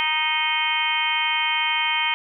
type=harmonic tone; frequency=311.1 Hz; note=D#4; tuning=in tune; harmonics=3 / 4 / 5 / 6 / 7 / 8 / 9 / 10; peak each=-26 / -32 / -36 / -31 / -25 / -27 / -36 / -25 dBFS; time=0-2.14 s; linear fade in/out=0 ms; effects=none